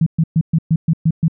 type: tone bursts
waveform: sine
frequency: 161.8 Hz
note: E3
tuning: 32 cents flat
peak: -10 dBFS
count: 8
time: 0.01-1.282 s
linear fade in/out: 5 ms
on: 54 ms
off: 120 ms
effects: none